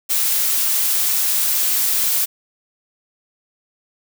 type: noise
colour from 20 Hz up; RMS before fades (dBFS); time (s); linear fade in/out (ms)
blue; -18; 0.09-2.26; 20
effects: none